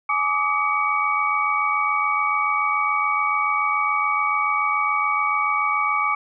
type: tone cluster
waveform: sine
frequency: 842 / 1164 / 1251 / 2263 Hz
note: G#5 / D6 / D#6 / C#7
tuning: +24 / -16 / +9 / +35 cents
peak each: -28 / -21 / -27 / -24 dBFS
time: 0.09-6.15 s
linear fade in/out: 5 ms
effects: none